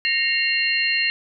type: tone cluster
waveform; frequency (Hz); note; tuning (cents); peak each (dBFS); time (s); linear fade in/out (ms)
sine; 1850 / 2151 / 2771 / 4202; A#6 / C7 / F7 / C8; -14 / +47 / -14 / +7; -25 / -26 / -21 / -25; 0.05-1.1; 0
effects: none